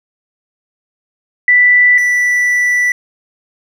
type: tone pair in turn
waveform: sine / triangle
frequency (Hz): 1975.5 / 1968.4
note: B6 / B6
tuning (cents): 0 / -6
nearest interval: unison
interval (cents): 6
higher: first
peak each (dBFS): -5 / -8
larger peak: first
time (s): 1.48-1.98 / 1.98-2.92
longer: second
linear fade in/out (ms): 2
effects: none